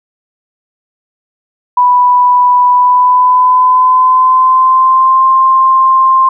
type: tone with pitch glide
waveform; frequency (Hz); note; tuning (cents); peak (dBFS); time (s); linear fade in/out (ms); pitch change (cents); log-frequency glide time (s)
sine; 987.8 to 1052.6; B5 to C6; 0 to +10; -4; 1.77-6.29; 5; +110; 2.71-5.26
effects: none